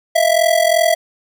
square ring-modulated tone, 660 Hz, E5, 2 cents sharp, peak -9 dBFS, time 0.15-0.95 s, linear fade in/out 10 ms, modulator 21.4 Hz, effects none

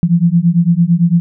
sine beating tone pair, 166.6 / 175.5 Hz, E3 / F3, +19 / +9 cents, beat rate 8.9 Hz, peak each -11 dBFS, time 0.03-1.2 s, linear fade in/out 0 ms, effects none

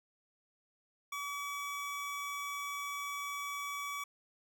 25% pulse tone, 1141 Hz, C#6, 50 cents sharp, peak -34 dBFS, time 1.12-4.04 s, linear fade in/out 5 ms, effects none

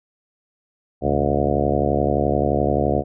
harmonic tone with a mistuned harmonic, 71.6 Hz, D2, 43 cents flat, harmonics 1 / 2 / 3 / 4 / 5 / 6 / 7 / 8 / 9 / 10, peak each -26 / -26 / -26 / -26 / -26 / -26 / -26 / -26 / -26 / -26 dBFS, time 1.01-3.04 s, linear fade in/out 50 ms, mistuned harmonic 2, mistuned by -150 cents, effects none

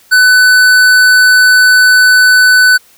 sine tone with tanh clipping, 1500 Hz, F#6, 23 cents sharp, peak -5 dBFS, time 0.11-2.78 s, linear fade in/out 20 ms, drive 17 dB, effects white hiss -45 dBFS RMS until 2.97 s

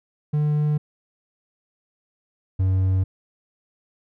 triangle tone pair in turn, 149.6 / 94.24 Hz, D3 / F#2, +32 / +32 cents, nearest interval minor sixth, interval 800 cents, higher first, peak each -16 / -15 dBFS, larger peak second, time 0.33-0.78 / 2.59-3.04 s, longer neither, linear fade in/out 10 ms, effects none

